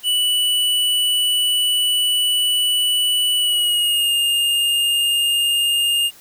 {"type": "tone with pitch glide", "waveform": "square", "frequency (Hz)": [2960, 2826], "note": ["F#7", "F7"], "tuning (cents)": [0, 20], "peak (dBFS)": -16, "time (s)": [0.03, 6.11], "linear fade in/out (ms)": 50, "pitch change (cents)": -80, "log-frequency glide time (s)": [3.37, 4.12], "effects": ["white hiss -46 dBFS RMS until 6.2 s"]}